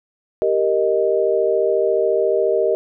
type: chord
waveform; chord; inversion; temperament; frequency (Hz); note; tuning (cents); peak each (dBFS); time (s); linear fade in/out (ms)
sine; Eb major; first; equal; 392 / 466.2 / 622.3; G4 / Bb4 / Eb5; 0 / 0 / 0; -19; 0.42-2.75; 0
effects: none